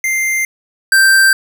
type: tone pair in turn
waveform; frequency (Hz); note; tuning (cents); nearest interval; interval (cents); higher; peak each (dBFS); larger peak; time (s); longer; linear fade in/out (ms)
square; 2093 / 1568; C7 / G6; 0 / 0; perfect fourth; 500; first; -14 / -7; second; 0.04-0.45 / 0.92-1.33; neither; 2
effects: none